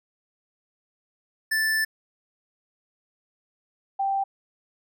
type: tone pair in turn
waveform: square / sine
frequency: 1760 / 784 Hz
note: A6 / G5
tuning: 0 / 0 cents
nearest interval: octave + major second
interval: 1400 cents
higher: first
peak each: -22 dBFS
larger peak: neither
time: 1.51-1.85 / 3.99-4.24 s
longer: first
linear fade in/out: 10 ms
effects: none